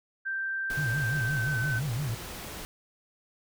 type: tone with pitch glide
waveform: sine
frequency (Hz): 1568 to 1525.1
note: G6 to G6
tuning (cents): 0 to -48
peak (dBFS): -29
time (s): 0.25-1.8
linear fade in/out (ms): 20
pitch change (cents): -48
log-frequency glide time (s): 1.08-1.6
type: noise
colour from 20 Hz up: pink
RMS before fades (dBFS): -40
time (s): 0.7-2.65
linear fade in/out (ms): 0
type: tone with vibrato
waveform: sine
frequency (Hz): 130.2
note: C3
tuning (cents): -8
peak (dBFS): -28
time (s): 0.77-2.15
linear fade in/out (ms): 10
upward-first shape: sine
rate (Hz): 5.8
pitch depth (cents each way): 270
effects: none

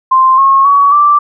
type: tone with pitch steps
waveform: sine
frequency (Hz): 1046.5 / 1086.5 / 1128.1 / 1171.3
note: C6 / C#6 / C#6 / D6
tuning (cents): 0 / -35 / +30 / -5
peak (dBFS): -4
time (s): 0.11-1.19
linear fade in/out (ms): 10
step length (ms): 270
effects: none

